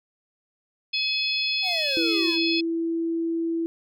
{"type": "harmonic tone", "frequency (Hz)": 851, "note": "G#5", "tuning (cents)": 42, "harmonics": [3, 4, 5, 6], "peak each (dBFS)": [-27, -28, -29, -30], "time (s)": [0.93, 2.61], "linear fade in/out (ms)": 10}
{"type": "exponential sweep", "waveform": "square", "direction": "down", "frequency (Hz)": [783, 312.2], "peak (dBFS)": -31, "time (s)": [1.62, 2.39], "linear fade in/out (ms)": 50}
{"type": "tone", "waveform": "sine", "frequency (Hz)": 331.4, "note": "E4", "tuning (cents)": 9, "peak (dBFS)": -23, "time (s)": [1.97, 3.66], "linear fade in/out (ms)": 0}
{"effects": []}